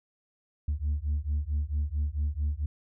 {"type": "beating tone pair", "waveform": "sine", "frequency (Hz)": [71.7, 76.2], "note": ["D2", "D#2"], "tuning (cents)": [-41, -36], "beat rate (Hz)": 4.5, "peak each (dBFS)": [-28, -28], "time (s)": [0.68, 2.66], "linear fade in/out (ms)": 5, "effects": ["tanh soft clip ceiling -23 dBFS"]}